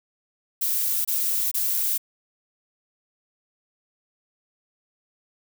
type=noise bursts; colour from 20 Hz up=violet; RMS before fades=-24 dBFS; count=3; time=0.61-1.98 s; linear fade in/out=10 ms; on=440 ms; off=25 ms; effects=none